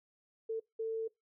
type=tone bursts at uneven times; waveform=sine; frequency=447.3 Hz; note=A4; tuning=28 cents sharp; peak=-33 dBFS; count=2; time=0.49-0.6 / 0.79-1.08 s; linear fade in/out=10 ms; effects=noise-tail reverb RT60 0.2 s tail -23 dB re dry